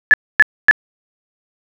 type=tone bursts; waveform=sine; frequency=1722 Hz; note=A6; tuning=38 cents flat; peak=-3 dBFS; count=3; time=0.11-0.711 s; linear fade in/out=0 ms; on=27 ms; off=260 ms; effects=none